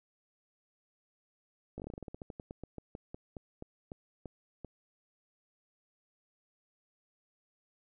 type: slowing click train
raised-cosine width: 2 ms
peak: -29 dBFS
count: 24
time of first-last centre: 1.78-4.647 s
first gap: 18 ms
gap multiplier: 1.15
effects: none